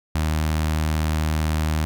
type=tone with notch filter; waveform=sawtooth; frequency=77.8 Hz; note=D#2; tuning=in tune; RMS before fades=-22 dBFS; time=0.15-1.85 s; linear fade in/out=0 ms; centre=440 Hz; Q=1.7; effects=none